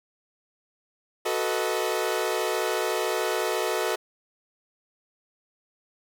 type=chord; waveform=sawtooth; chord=B dominant seventh; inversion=second; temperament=equal with one note detuned; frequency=370 / 440 / 493.9 / 630.6 Hz; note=F#4 / A4 / B4 / D#5; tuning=0 / 0 / 0 / +23 cents; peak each=-26 / -25 / -28 / -27 dBFS; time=1.25-3.96 s; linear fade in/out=10 ms; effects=none